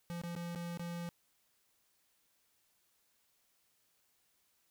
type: tone with dropouts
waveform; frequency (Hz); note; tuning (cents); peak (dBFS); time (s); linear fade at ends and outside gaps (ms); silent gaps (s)
square; 171.8; F3; -28; -40; 0.1-1.09; 0; 0.216-0.236 / 0.352-0.363 / 0.549-0.558 / 0.774-0.795
effects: white hiss -75 dBFS RMS until 4.7 s